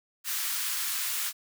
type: high-pass noise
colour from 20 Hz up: white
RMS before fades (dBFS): -31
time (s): 0.24-1.33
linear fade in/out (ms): 50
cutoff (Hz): 1100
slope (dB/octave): 24
effects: none